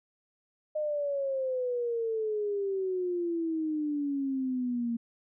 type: exponential sweep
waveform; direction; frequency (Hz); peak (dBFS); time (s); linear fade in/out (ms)
sine; down; 615 to 230.8; -28; 0.75-4.97; 10
effects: none